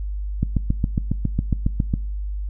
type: click train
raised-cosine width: 5 ms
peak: -7 dBFS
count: 12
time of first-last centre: 0.43-1.939 s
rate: 7.29 Hz
effects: noise-tail reverb RT60 0.6 s tail -24 dB re dry + added 50 Hz sine -24 dBFS peak until 2.49 s